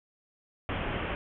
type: low-pass noise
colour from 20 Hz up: pink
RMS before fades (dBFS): -33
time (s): 0.69-1.15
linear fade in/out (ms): 0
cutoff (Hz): 3200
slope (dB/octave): 96
effects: none